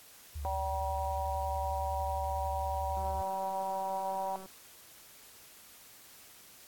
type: tone with vibrato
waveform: sine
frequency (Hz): 73.42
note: D2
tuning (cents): 0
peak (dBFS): -36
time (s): 0.35-3.22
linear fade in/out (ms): 10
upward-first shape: square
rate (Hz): 11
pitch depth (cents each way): 76
type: harmonic tone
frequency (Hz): 192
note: G3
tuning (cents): -36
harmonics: 3 / 4 / 5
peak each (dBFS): -39 / -35 / -37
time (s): 0.45-4.36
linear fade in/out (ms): 0
type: click train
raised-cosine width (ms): 1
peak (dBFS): -36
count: 284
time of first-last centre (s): 2.97-4.459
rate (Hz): 190
effects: white hiss -55 dBFS RMS until 6.67 s + AAC 64 kbps